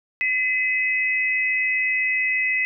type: tone pair together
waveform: sine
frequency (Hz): 2027 / 2554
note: B6 / D#7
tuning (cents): +45 / +45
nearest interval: major third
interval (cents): 400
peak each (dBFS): -21 / -23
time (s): 0.21-2.65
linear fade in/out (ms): 0
effects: none